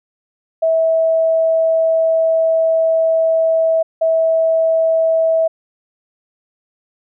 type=tone bursts at uneven times; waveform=sine; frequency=650 Hz; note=E5; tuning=24 cents flat; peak=-11 dBFS; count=2; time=0.62-3.83 / 4.01-5.48 s; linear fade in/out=10 ms; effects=none